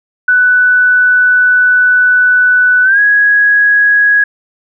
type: tone with pitch glide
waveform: sine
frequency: 1490 to 1662.8 Hz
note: F#6 to G#6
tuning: +12 to +2 cents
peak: -5 dBFS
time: 0.28-4.24 s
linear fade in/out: 5 ms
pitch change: +190 cents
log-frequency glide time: 2.83-3 s
effects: none